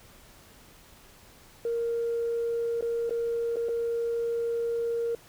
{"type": "tone with dropouts", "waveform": "sine", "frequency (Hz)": 466.2, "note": "A#4", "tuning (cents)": 0, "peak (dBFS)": -25, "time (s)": [1.65, 5.15], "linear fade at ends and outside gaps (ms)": 2, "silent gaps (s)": [[2.81, 2.824], [3.095, 3.107], [3.559, 3.567], [3.686, 3.69]], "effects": ["tanh soft clip ceiling -22 dBFS", "pink hiss -54 dBFS RMS until 5.28 s"]}